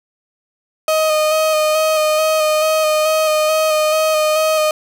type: tone with vibrato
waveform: 35% pulse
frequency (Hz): 622.3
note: D#5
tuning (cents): 0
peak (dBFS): -11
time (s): 0.88-4.71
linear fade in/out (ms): 2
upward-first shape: square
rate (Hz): 2.3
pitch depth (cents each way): 18
effects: none